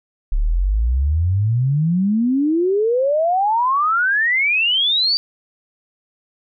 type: exponential sweep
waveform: sine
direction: up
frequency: 33.82 to 4699 Hz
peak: -14 dBFS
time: 0.32-5.17 s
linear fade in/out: 0 ms
effects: none